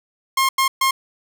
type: tone bursts at uneven times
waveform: sawtooth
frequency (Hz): 1068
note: C6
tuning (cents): +35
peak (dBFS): -11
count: 3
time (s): 0.37-0.49 / 0.58-0.68 / 0.81-0.91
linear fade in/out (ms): 5
effects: none